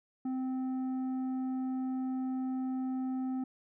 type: tone with tanh clipping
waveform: sine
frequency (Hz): 259.3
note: C4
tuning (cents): -15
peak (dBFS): -33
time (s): 0.25-3.44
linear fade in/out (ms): 5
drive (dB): 7
effects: none